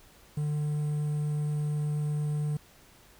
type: tone with quantisation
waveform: triangle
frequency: 149.3 Hz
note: D3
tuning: 29 cents sharp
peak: -25 dBFS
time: 0.37-2.57 s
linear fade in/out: 5 ms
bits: 9
effects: pink hiss -57 dBFS RMS until 3.19 s